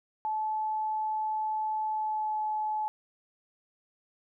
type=tone with pitch glide; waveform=sine; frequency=865 to 858 Hz; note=A5 to A5; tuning=-30 to -44 cents; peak=-28 dBFS; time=0.25-2.88 s; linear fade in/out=0 ms; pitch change=-14 cents; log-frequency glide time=1.87-2.4 s; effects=none